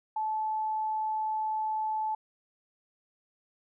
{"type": "tone", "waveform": "sine", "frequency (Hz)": 868, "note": "A5", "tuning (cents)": -24, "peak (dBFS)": -28, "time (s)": [0.16, 2.15], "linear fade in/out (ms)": 5, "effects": []}